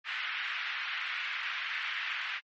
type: band-pass noise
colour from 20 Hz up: pink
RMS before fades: -36 dBFS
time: 0.04-2.41 s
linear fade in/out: 50 ms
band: 1500 to 2900 Hz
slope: 24 dB/octave
effects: MP3 32 kbps